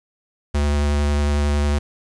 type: tone with vibrato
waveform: square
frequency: 72.8 Hz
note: D2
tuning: 15 cents flat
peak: -17 dBFS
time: 0.54-1.79 s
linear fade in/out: 10 ms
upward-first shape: sine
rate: 11 Hz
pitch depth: 12 cents each way
effects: resampled to 22050 Hz + 8-bit